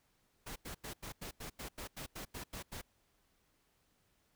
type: noise bursts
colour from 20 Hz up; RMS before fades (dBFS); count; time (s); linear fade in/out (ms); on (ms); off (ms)
pink; -45; 13; 0.46-2.816; 10; 100; 88
effects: pink hiss -75 dBFS RMS until 4.35 s